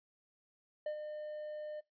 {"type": "tone with ADSR envelope", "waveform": "triangle", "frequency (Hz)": 605, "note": "D#5", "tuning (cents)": -49, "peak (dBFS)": -32, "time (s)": [0.86, 1.81], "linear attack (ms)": 4, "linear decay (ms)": 87, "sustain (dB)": -7, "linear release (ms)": 18, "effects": ["noise-tail reverb RT60 0.2 s tail -21 dB re dry", "resampled to 11025 Hz"]}